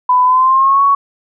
sine tone with pitch glide, 1000 to 1116 Hz, B5 to C#6, +21 to +11 cents, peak -7 dBFS, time 0.09-0.95 s, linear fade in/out 5 ms, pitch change +190 cents, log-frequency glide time 0.24-0.83 s, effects none

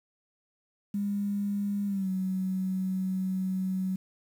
sine tone with pitch glide, 202.5 to 187.85 Hz, G#3 to F#3, -43 to +26 cents, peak -27 dBFS, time 0.94-3.96 s, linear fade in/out 5 ms, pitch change -131 cents, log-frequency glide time 1.86-2.09 s, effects 9-bit

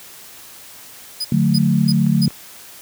40% pulse tone bursts, 4978 Hz, D#8, in tune, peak -19 dBFS, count 4, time 1.2-2.262 s, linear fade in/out 10 ms, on 48 ms, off 290 ms
sine chord, D major, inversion none, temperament equal with one note detuned, 146.83 / 181.5 / 220 Hz, D3 / F#3 / A3, 0 / -33 / 0 cents, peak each -17 dBFS, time 1.32-2.28 s, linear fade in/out 2 ms
clicks, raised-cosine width 0.5 ms, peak -25 dBFS, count 2, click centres 2.065 / 2.306 s
effects white hiss -40 dBFS RMS until 2.81 s + high-pass 60 Hz 12 dB/octave

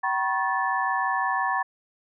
sine tone cluster, 766 / 965 / 1091 / 1743 Hz, G5 / B5 / C#6 / A6, -40 / -40 / -28 / -17 cents, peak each -28 dBFS, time 0.03-1.63 s, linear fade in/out 10 ms, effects none

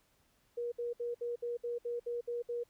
sine tone bursts, 477.2 Hz, A#4, 41 cents sharp, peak -34 dBFS, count 10, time 0.57-2.637 s, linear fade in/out 10 ms, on 150 ms, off 63 ms, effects pink hiss -72 dBFS RMS until 2.69 s

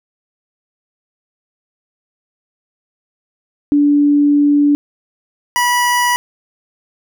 sine / 25% pulse tone pair in turn, 290 / 975.4 Hz, D4 / B5, -22 / -22 cents, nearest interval octave + major sixth, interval 2100 cents, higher second, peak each -8 dBFS, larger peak neither, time 3.72-4.75 / 5.56-6.16 s, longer first, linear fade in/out 0 ms, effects none

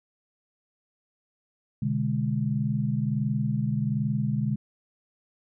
sine chord, G# diminished, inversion first, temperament equal with one note detuned, 125.41 / 146.83 / 207.7 Hz, B2 / D3 / G#3, +27 / 0 / 0 cents, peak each -28 dBFS, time 1.82-4.56 s, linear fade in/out 5 ms, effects none

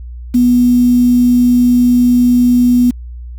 sine tone with quantisation, 245 Hz, B3, 14 cents flat, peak -6 dBFS, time 0.34-2.91 s, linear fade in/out 10 ms, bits 5, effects added 60 Hz sine -25 dBFS peak until 3.38 s

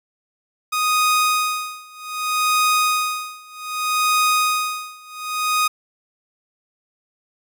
sawtooth tone with tremolo, 1244.5 Hz, D#6, in tune, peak -11 dBFS, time 0.72-5.68 s, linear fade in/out 10 ms, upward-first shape sine, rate 0.64 Hz, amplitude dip 95%, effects none

